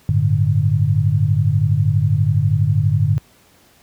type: chord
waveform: sine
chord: G suspended second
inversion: none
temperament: just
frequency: 98 / 110.25 / 147 Hz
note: G2 / A2 / D3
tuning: 0 / +4 / +2 cents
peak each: -17 dBFS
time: 0.09-3.18 s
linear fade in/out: 0 ms
effects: pink hiss -52 dBFS RMS until 3.82 s + high-pass 60 Hz 12 dB/octave

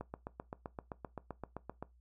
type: click train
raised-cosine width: 1 ms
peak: -27 dBFS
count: 15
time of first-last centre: 0.01-1.826 s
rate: 7.71 Hz
effects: noise-tail reverb RT60 0.2 s tail -19 dB re dry + added 60 Hz sine -62 dBFS peak until 2 s

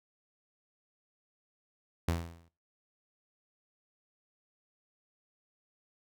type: tone with exponential decay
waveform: sawtooth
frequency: 84.1 Hz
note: E2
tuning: 35 cents sharp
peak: -22 dBFS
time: 2.08-2.49 s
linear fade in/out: 5 ms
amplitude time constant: 87 ms
effects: noise-tail reverb RT60 0.3 s tail -17 dB re dry

